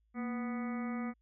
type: harmonic tone with a mistuned harmonic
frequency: 246.9 Hz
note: B3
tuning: in tune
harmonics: 1 / 2 / 3 / 4 / 5 / 6 / 7 / 8 / 9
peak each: -35 / -48 / -48 / -55 / -47 / -56 / -59 / -51 / -52 dBFS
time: 0.14-1.14 s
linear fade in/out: 50 ms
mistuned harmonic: 1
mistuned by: -94 cents
effects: added 54 Hz sine -70 dBFS peak until 1.21 s